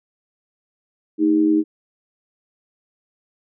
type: tone with amplitude modulation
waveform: sine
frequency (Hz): 312.9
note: D#4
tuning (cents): +10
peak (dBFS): -10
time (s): 1.18-1.64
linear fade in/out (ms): 50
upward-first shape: sine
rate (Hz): 90.1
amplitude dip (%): 70
effects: none